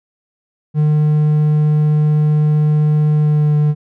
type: tone with pitch glide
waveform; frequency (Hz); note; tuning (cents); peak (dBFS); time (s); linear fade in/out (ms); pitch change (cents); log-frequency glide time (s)
triangle; 151.3 to 149.39; D#3 to D3; -48 to +30; -8; 0.74-3.75; 50; -22; 3.14-3.55
effects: none